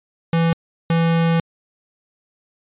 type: tone bursts at uneven times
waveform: square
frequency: 166 Hz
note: E3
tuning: 12 cents sharp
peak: -15 dBFS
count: 2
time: 0.33-0.53 / 0.9-1.4 s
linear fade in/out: 2 ms
effects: resampled to 8000 Hz